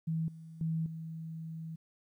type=tone with level steps; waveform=sine; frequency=161.7 Hz; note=E3; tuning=33 cents flat; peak=-30 / -46 / -30 / -39 dBFS; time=0.07-1.76 s; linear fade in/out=10 ms; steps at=0.28 / 0.61 / 0.86 s; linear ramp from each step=2 ms; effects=12-bit